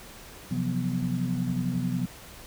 sine tone cluster, 129.5 / 172 / 183.1 / 246.8 Hz, C3 / F3 / F#3 / B3, -17 / -26 / -18 / -1 cents, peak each -31 dBFS, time 0.51-2.06 s, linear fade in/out 5 ms, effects pink hiss -46 dBFS RMS until 2.46 s

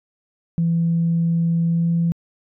sine tone with pitch glide, 167.3 to 168.46 Hz, E3 to E3, +26 to +38 cents, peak -15 dBFS, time 0.58-2.12 s, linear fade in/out 0 ms, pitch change +12 cents, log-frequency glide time 1.67-1.89 s, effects tanh soft clip ceiling -11 dBFS

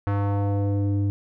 square tone with low-pass filter sweep, 100.7 Hz, G2, 47 cents sharp, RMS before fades -23 dBFS, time 0.07-1.1 s, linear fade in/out 0 ms, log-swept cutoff 1400 to 250 Hz, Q 1.5, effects none

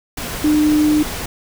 sine tone in noise, 302.3 Hz, D#4, 50 cents flat, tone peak -11 dBFS, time 0.44-1.03 s, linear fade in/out 5 ms, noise pink, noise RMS -26 dBFS, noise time 0.17-1.26 s, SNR +12 dB, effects none

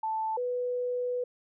sine tone pair in turn, 880 / 493.9 Hz, A5 / B4, 0 / 0 cents, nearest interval minor seventh, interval 1000 cents, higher first, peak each -28 dBFS, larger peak neither, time 0.03-0.37 / 0.37-1.24 s, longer second, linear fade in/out 5 ms, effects none

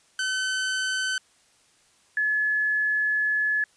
sawtooth / sine tone pair in turn, 1524 / 1710.6 Hz, G6 / A6, -49 / -49 cents, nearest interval major second, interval 200 cents, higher second, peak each -21 dBFS, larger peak neither, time 0.19-1.18 / 2.17-3.64 s, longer second, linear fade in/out 2 ms, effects white hiss -61 dBFS RMS until 3.76 s + resampled to 22050 Hz

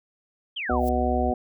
sine exponential sweep, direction down, 3327 to 600 Hz, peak -28 dBFS, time 0.56-0.85 s, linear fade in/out 10 ms
harmonic tone, 123.47 Hz, B2, in tune, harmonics 2 / 3 / 4 / 5 / 6, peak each -27 / -30 / -31 / -29 / -26 dBFS, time 0.69-1.34 s, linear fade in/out 5 ms
sine tone with vibrato, 68.5 Hz, C#2, 20 cents flat, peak -26 dBFS, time 0.7-1.32 s, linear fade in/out 20 ms, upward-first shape sine, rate 14 Hz, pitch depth 11 cents each way
violet noise with exponential growth, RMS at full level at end -36 dBFS, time 0.75-0.89 s, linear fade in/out 2 ms, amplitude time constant 29 ms
effects none

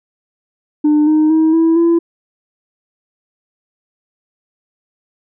sine tone with pitch steps, 300 / 308.8 / 317.8 / 327.2 / 336.7 Hz, D4 / D#4 / D#4 / E4 / E4, +37 / -13 / +37 / -13 / +37 cents, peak -6 dBFS, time 0.84-1.99 s, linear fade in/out 10 ms, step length 230 ms, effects tanh soft clip ceiling -7 dBFS

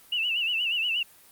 sine tone with vibrato, 2794 Hz, F7, in tune, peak -24 dBFS, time 0.12-1.03 s, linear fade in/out 5 ms, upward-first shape sine, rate 8.4 Hz, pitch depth 110 cents each way, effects white hiss -54 dBFS RMS until 1.31 s + Opus 32 kbps

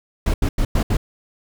brown noise bursts at uneven times, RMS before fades -17 dBFS, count 5, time 0.26-0.34 / 0.42-0.49 / 0.58-0.65 / 0.75-0.83 / 0.9-0.97 s, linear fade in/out 5 ms, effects none

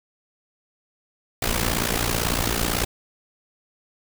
pink noise with amplitude modulation, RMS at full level -20 dBFS, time 1.42-2.85 s, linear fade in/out 5 ms, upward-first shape sine, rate 58 Hz, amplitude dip 80%, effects none

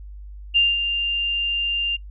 sine tone with ADSR envelope, 2794 Hz, F7, in tune, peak -12 dBFS, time 0.54-1.97 s, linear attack 25 ms, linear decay 200 ms, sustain -8 dB, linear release 18 ms, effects noise-tail reverb RT60 0.1 s tail -25 dB re dry + added 50 Hz sine -35 dBFS peak until 2.1 s

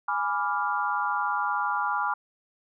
sine chord, G# diminished seventh, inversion none, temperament equal, 830.6 / 987.8 / 1174.7 / 1396.9 Hz, G#5 / B5 / D6 / F6, 0 / 0 / 0 / 0 cents, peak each -30 dBFS, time 0.08-2.14 s, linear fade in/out 5 ms, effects none

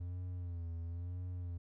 triangle tone with vibrato, 86.9 Hz, F2, 8 cents flat, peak -37 dBFS, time 0-1.58 s, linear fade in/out 10 ms, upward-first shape sine, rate 1 Hz, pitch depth 67 cents each way, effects none

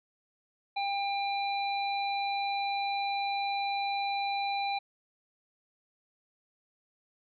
harmonic tone, 798 Hz, G5, 31 cents sharp, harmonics 1 / 3 / 5, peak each -30 / -37 / -38 dBFS, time 0.76-4.79 s, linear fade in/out 10 ms, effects none

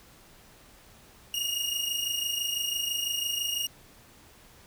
sawtooth tone pair together, 2843 / 2869 Hz, F7 / F7, +30 / +46 cents, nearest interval unison, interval 16 cents, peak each -28 / -28 dBFS, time 1.34-3.67 s, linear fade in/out 2 ms, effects pink hiss -55 dBFS RMS until 4.66 s

